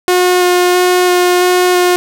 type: tone with vibrato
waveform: sawtooth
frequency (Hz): 359.7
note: F#4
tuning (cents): -49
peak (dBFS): -4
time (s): 0.08-1.96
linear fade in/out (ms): 0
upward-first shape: square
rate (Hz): 1.5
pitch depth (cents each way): 8
effects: none